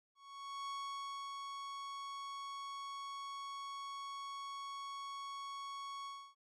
45% pulse tone with ADSR envelope, 1110 Hz, C#6, 2 cents sharp, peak -40 dBFS, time 0.15-6.35 s, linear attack 530 ms, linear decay 630 ms, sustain -3 dB, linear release 290 ms, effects low-pass 6000 Hz 12 dB/octave + MP3 64 kbps

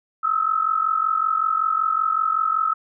sine tone pair together, 1273.2 / 1318.5 Hz, D#6 / E6, +39 / 0 cents, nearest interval minor second, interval 61 cents, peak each -21 dBFS, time 0.23-2.74 s, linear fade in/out 10 ms, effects none

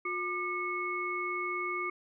sine tone cluster, 358.3 / 1198 / 2194 Hz, F4 / D6 / C#7, +44 / +34 / -18 cents, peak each -38 / -35 / -35 dBFS, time 0.05-1.9 s, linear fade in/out 5 ms, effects none

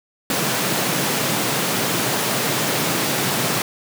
pink high-pass noise, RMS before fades -21 dBFS, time 0.3-3.62 s, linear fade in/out 2 ms, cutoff 120 Hz, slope 48 dB/octave, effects none

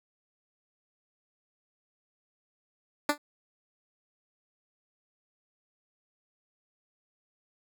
10% pulse tone with exponential decay, 293.7 Hz, D4, in tune, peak -12 dBFS, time 3.09-3.18 s, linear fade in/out 5 ms, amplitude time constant 19 ms, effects none

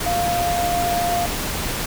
sine tone in noise, 698.5 Hz, F5, in tune, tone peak -19 dBFS, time 0.06-1.26 s, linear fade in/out 5 ms, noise pink, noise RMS -25 dBFS, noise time 0-1.86 s, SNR +3 dB, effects none

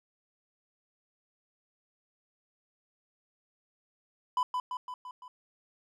triangle tone with echo, 1000 Hz, B5, 21 cents sharp, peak -23 dBFS, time 4.37-4.43 s, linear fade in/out 2 ms, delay 170 ms, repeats 5, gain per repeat -4 dB, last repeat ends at 5.28 s, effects none

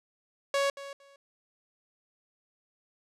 sawtooth tone with echo, 557 Hz, C#5, 8 cents sharp, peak -21 dBFS, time 0.54-0.7 s, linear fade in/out 2 ms, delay 230 ms, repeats 2, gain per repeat -15 dB, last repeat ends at 1.16 s, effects low-pass 8000 Hz 12 dB/octave

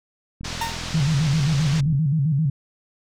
click train, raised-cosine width 5 ms, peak -23 dBFS, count 66, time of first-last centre 0.41-1.95 s, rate 42.2 Hz
white low-pass noise, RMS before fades -33 dBFS, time 0.44-1.81 s, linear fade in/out 10 ms, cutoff 5900 Hz, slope 24 dB/octave
40% pulse tone with exponential decay, 916 Hz, A#5, 31 cents flat, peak -20 dBFS, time 0.61-0.87 s, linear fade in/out 5 ms, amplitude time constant 56 ms
sine tone with vibrato, 147.9 Hz, D3, 13 cents sharp, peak -17 dBFS, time 0.94-2.5 s, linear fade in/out 5 ms, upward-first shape square, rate 7.6 Hz, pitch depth 130 cents each way
effects none

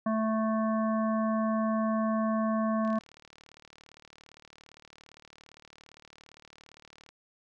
harmonic tone, 220 Hz, A3, in tune, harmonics 1 / 3 / 5 / 7 / 8, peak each -27 / -32 / -34 / -47 / -48 dBFS, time 0.06-2.99 s, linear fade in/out 5 ms
click train, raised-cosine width 0.2 ms, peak -34 dBFS, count 160, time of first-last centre 2.85-7.09 s, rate 37.5 Hz
effects none

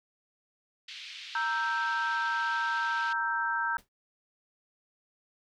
pink band-pass noise, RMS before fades -44 dBFS, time 0.88-3.13 s, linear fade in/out 5 ms, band 2400 to 4300 Hz, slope 24 dB/octave
sine chord, E diminished, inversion second, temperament equal, 932.3 / 1318.5 / 1568 Hz, Bb5 / E6 / G6, 0 / 0 / 0 cents, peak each -32 / -34 / -30 dBFS, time 1.35-3.77 s, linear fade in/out 2 ms
pink noise with exponential decay, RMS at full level -48 dBFS, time 3.78-3.89 s, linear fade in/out 5 ms, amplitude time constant 22 ms
effects none

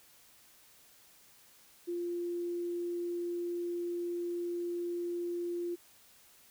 sine tone, 347.6 Hz, F4, 8 cents flat, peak -33 dBFS, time 1.87-5.76 s, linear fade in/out 20 ms, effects white hiss -61 dBFS RMS until 6.5 s

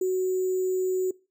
sine tone with sample-and-hold, 371.6 Hz, F#4, 7 cents sharp, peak -22 dBFS, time 0.01-1.11 s, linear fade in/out 5 ms, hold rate 7350 Hz, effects noise-tail reverb RT60 0.3 s tail -22 dB re dry

